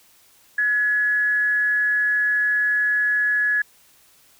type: tone with frequency modulation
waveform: sine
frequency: 1693 Hz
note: G#6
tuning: 33 cents sharp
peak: -17 dBFS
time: 0.58-3.62 s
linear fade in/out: 5 ms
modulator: 239 Hz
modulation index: 0.2
effects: white hiss -55 dBFS RMS until 4.39 s